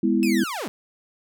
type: chord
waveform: sine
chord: E major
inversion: first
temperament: just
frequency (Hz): 206 / 247.2 / 329.6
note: G#3 / B3 / E4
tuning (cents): -14 / +2 / 0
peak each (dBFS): -22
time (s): 0.03-0.44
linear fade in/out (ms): 5
type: linear sweep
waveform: sawtooth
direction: down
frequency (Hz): 2637 to 160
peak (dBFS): -24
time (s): 0.23-0.68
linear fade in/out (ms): 0
effects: none